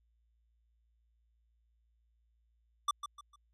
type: tone with echo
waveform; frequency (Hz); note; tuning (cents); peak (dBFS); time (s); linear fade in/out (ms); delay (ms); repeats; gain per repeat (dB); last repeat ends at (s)
square; 1174.7; D6; 0; -28; 2.88-2.91; 5; 150; 3; -10; 3.36
effects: added 57 Hz sine -70 dBFS peak until 3.53 s + low-pass 9000 Hz 12 dB/octave